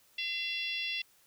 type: harmonic tone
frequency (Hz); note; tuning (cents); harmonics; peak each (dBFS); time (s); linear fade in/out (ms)
681; F5; -44; 3 / 4 / 5 / 6 / 7 / 8; -42 / -35 / -38 / -46 / -45 / -50; 0.18-1.02; 5
effects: white hiss -65 dBFS RMS until 1.26 s